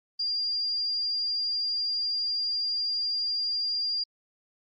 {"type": "tone", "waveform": "sine", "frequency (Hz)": 4796, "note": "D8", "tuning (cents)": 36, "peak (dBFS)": -26, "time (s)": [0.19, 4.04], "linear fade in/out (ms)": 10, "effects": ["Opus 32 kbps"]}